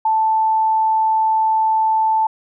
sine tone, 880 Hz, A5, in tune, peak -13 dBFS, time 0.05-2.27 s, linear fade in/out 5 ms, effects none

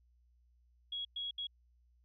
sine tone bursts at uneven times, 3322 Hz, G#7, in tune, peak -37 dBFS, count 3, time 0.92-1.05 / 1.16-1.31 / 1.38-1.47 s, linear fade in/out 5 ms, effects added 60 Hz sine -66 dBFS peak until 2.04 s

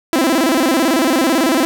sawtooth tone with vibrato, 293.7 Hz, D4, in tune, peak -8 dBFS, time 0.13-1.65 s, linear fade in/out 0 ms, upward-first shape square, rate 18 Hz, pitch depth 210 cents each way, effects none

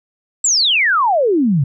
sine exponential sweep, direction down, 7902 to 127.6 Hz, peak -11 dBFS, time 0.44-1.64 s, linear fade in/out 5 ms, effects none

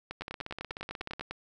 two click trains, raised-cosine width 0.3 ms, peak -21 / -22 dBFS, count 13 / 17, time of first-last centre 0.11-1.31 / 0.22-1.196 s, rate 10 / 16.4 Hz, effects none

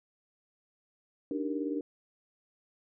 sine chord, Eb major seventh, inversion third, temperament just, 291.7 / 311.1 / 388.9 / 466.7 Hz, D4 / Eb4 / G4 / Bb4, -12 / 0 / -14 / +2 cents, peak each -33 / -38 / -39 / -38 dBFS, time 1.31-1.81 s, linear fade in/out 2 ms, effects none

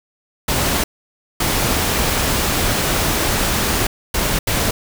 pink noise bursts at uneven times, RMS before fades -18 dBFS, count 4, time 0.48-0.84 / 1.4-3.87 / 4.14-4.39 / 4.47-4.71 s, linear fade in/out 5 ms, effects none

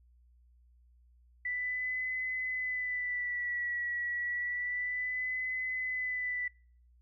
sine tone with vibrato, 1975.5 Hz, B6, in tune, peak -32 dBFS, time 1.45-6.48 s, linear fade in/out 5 ms, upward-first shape sine, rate 0.3 Hz, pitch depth 41 cents each way, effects noise-tail reverb RT60 0.5 s tail -24 dB re dry + added 60 Hz sine -60 dBFS peak until 7.01 s

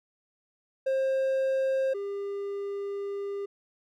triangle tone pair in turn, 532 / 400.6 Hz, C5 / G4, +29 / +38 cents, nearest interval perfect fourth, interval 491 cents, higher first, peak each -22 / -29 dBFS, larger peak first, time 0.86-1.94 / 1.94-3.46 s, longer second, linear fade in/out 10 ms, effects none

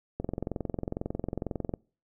click train, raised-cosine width 2 ms, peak -18 dBFS, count 35, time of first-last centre 0.2-1.738 s, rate 22.1 Hz, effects noise-tail reverb RT60 0.4 s tail -26 dB re dry

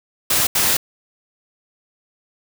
white noise bursts at uneven times, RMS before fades -17 dBFS, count 2, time 0.3-0.47 / 0.55-0.77 s, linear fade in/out 5 ms, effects none

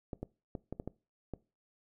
clicks, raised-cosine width 2 ms, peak -25 dBFS, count 7, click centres 0.132 / 0.23 / 0.552 / 0.726 / 0.799 / 0.876 / 1.337 s, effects noise-tail reverb RT60 0.3 s tail -21 dB re dry

